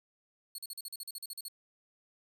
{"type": "tone bursts", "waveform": "15% pulse", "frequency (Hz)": 4361, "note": "C#8", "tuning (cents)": -29, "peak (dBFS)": -33, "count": 13, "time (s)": [0.55, 1.483], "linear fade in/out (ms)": 2, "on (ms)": 33, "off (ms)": 42, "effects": ["12-bit"]}